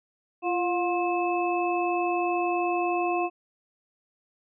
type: tone cluster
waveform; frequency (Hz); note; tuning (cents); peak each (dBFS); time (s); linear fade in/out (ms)
sine; 345.6 / 715 / 1062 / 2611; F4 / F5 / C6 / E7; -18 / +41 / +25 / -17; -27 / -27 / -32 / -34; 0.42-3.3; 50
effects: none